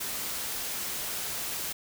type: noise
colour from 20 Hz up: white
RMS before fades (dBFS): -34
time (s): 0-1.73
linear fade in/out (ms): 10
effects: none